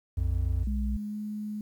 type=tone; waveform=triangle; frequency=88.1 Hz; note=F2; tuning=16 cents sharp; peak=-26 dBFS; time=0.17-0.64 s; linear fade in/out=5 ms
type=tone with vibrato; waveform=sine; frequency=60.2 Hz; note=B1; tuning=44 cents flat; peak=-27 dBFS; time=0.18-0.97 s; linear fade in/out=5 ms; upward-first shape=triangle; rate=4.1 Hz; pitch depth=29 cents each way
type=tone with pitch glide; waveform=sine; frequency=208.7 to 210.9 Hz; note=G#3 to G#3; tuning=+9 to +27 cents; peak=-32 dBFS; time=0.67-1.61 s; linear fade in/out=2 ms; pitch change=+18 cents; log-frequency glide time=1.08-1.16 s
effects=10-bit